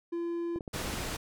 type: tone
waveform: triangle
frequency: 340.7 Hz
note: F4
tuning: 43 cents flat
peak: -29 dBFS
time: 0.12-0.59 s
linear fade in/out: 10 ms
type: clicks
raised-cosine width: 2 ms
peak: -26 dBFS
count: 8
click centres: 0.56 / 0.608 / 0.678 / 0.761 / 0.815 / 0.856 / 0.899 / 0.939 s
type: low-pass noise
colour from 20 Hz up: pink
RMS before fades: -36 dBFS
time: 0.73-1.17 s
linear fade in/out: 10 ms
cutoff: 11000 Hz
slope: 12 dB/octave
effects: none